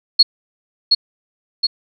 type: tone with echo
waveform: sine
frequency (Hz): 4327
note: C#8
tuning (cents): -43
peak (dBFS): -4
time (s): 0.19-0.23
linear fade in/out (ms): 10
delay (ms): 720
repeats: 2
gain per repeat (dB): -4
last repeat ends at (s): 1.67
effects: none